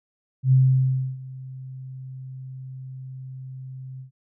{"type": "tone with ADSR envelope", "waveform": "sine", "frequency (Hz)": 130.81, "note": "C3", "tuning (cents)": 0, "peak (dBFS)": -12, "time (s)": [0.43, 4.11], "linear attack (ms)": 90, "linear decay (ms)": 650, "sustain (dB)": -22, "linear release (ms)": 110, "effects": []}